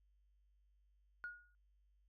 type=tone with exponential decay; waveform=sine; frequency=1442 Hz; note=F#6; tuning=45 cents flat; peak=-40 dBFS; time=1.24-1.55 s; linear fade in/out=0 ms; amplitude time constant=66 ms; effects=tanh soft clip ceiling -36 dBFS + added 50 Hz sine -70 dBFS peak until 2.08 s